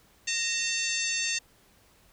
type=harmonic tone with a mistuned harmonic; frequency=899 Hz; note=A5; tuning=37 cents sharp; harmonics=2 / 3 / 4 / 5 / 6 / 7 / 8 / 9; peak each=-35 / -32 / -36 / -35 / -39 / -33 / -37 / -46 dBFS; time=0.27-1.39 s; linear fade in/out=10 ms; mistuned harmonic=2; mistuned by=+51 cents; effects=pink hiss -61 dBFS RMS until 2.12 s